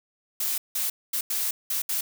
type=noise bursts at uneven times; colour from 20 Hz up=blue; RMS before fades=-27 dBFS; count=6; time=0.4-0.58 / 0.75-0.9 / 1.13-1.21 / 1.3-1.51 / 1.7-1.82 / 1.89-2.01 s; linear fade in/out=5 ms; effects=none